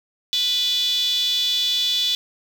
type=tone with high-pass filter; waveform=5% pulse; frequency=493.9 Hz; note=B4; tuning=in tune; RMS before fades=-21 dBFS; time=0.33-2.15 s; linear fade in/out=0 ms; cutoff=3500 Hz; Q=8.8; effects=7-bit